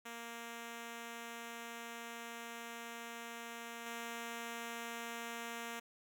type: tone with level steps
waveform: 5% pulse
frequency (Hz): 233.1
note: A#3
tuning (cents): 0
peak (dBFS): -34 / -31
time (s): 0.05-5.8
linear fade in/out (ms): 10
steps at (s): 3.86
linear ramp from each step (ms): 2
effects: none